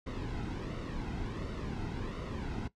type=noise with flanger; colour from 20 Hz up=brown; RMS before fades=-38 dBFS; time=0.06-2.68 s; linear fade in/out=10 ms; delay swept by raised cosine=1.2 to 1.76 ms; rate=1.4 Hz; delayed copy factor=-0.6; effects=noise-tail reverb RT60 0.1 s tail -17 dB re dry + low-pass 5000 Hz 12 dB/octave